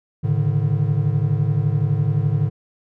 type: tone cluster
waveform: triangle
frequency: 107.4 / 140.8 / 152.6 Hz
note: A2 / C#3 / D#3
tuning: -41 / +27 / -33 cents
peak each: -19 dBFS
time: 0.23-2.5 s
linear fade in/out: 20 ms
effects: none